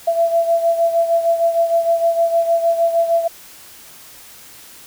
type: beating tone pair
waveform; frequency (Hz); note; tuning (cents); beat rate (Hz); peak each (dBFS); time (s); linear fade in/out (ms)
sine; 670 / 676.5; E5 / E5; +28 / +45; 6.5; -14 / -20; 0.07-3.28; 10
effects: white hiss -41 dBFS RMS until 4.86 s